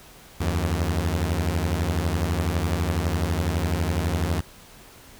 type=beating tone pair; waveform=sawtooth; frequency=77.78 / 89.78 Hz; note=D#2 / F2; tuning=0 / +48 cents; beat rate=12 Hz; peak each=-21 dBFS; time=0.4-4.41 s; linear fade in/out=10 ms; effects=pink hiss -48 dBFS RMS until 5.19 s